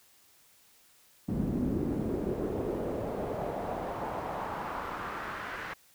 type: noise with band-pass filter sweep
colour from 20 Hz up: brown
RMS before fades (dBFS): -34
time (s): 1.28-5.74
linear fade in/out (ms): 10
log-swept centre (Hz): 230 to 1700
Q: 2
effects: white hiss -62 dBFS RMS until 5.94 s